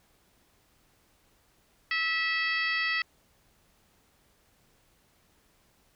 harmonic tone, 651 Hz, E5, 22 cents flat, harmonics 2 / 3 / 4 / 5 / 6 / 7 / 8, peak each -36 / -28 / -33 / -38 / -46 / -38 / -44 dBFS, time 1.91-3.02 s, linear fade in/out 2 ms, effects pink hiss -66 dBFS RMS until 5.95 s

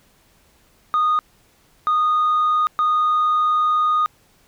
sine tone bursts at uneven times, 1234 Hz, D#6, 15 cents flat, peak -13 dBFS, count 3, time 0.94-1.19 / 1.87-2.67 / 2.79-4.06 s, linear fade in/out 0 ms, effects tanh soft clip ceiling -13 dBFS + pink hiss -57 dBFS RMS until 4.47 s

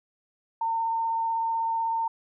sine tone with vibrato, 909 Hz, A#5, 44 cents flat, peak -24 dBFS, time 0.61-2.08 s, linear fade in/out 5 ms, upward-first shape sine, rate 16 Hz, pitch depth 8 cents each way, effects none

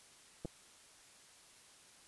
clicks, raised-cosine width 2 ms, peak -29 dBFS, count 2, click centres 0.449 / 0.455 s, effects white hiss -61 dBFS RMS until 2.07 s + resampled to 24000 Hz

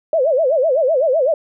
sine tone with vibrato, 577 Hz, D5, 31 cents flat, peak -12 dBFS, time 0.13-1.34 s, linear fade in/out 2 ms, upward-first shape sine, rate 7.9 Hz, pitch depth 250 cents each way, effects none

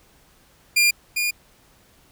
sawtooth tone pair in turn, 2400 / 2426 Hz, D7 / D#7, +37 / -44 cents, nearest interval unison, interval 19 cents, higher second, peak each -11 / -17 dBFS, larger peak first, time 0.76-0.91 / 1.16-1.31 s, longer neither, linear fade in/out 10 ms, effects pink hiss -56 dBFS RMS until 2.11 s

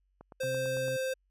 click train, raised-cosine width 1 ms, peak -34 dBFS, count 7, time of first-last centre 0.21-0.882 s, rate 8.93 Hz
square tone, 523.3 Hz, C5, in tune, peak -31 dBFS, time 0.4-1.14 s, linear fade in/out 10 ms
harmonic tone, 130.81 Hz, C3, in tune, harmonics 1 / 2 / 3, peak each -38 / -47 / -59 dBFS, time 0.43-0.97 s, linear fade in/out 10 ms
effects added 47 Hz sine -70 dBFS peak until 1.3 s + resampled to 32000 Hz

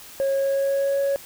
sine tone with pitch glide, 546 to 555.5 Hz, C#5 to C#5, -26 to +4 cents, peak -17 dBFS, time 0.2-1.16 s, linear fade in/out 0 ms, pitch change +30 cents, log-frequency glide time 0.33-0.99 s, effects tanh soft clip ceiling -18 dBFS + white hiss -43 dBFS RMS until 1.25 s

